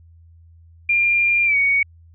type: tone with pitch glide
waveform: sine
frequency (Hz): 2396 to 2236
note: D7 to C#7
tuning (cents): +34 to +14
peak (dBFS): -14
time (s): 0.89-1.83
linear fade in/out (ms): 5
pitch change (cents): -120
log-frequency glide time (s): 1.45-1.57
effects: added 83 Hz sine -45 dBFS peak until 2.14 s